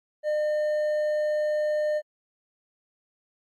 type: tone with hard clipping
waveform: triangle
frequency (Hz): 605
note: D#5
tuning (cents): -49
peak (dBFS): -24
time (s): 0.23-2.02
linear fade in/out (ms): 50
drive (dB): 7
effects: AAC 64 kbps